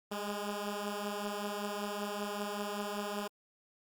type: beating tone pair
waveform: 10% pulse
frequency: 204.1 / 209.3 Hz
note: G#3 / G#3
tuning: -30 / +14 cents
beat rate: 5.2 Hz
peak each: -29 / -33 dBFS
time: 0.11-3.28 s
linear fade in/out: 10 ms
effects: Opus 48 kbps